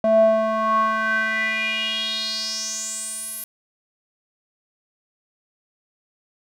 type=tone with band-pass filter sweep; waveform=square; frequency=220 Hz; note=A3; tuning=in tune; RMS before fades=-22 dBFS; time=0.04-3.44 s; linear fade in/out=2 ms; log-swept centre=570 to 12000 Hz; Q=5.8; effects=none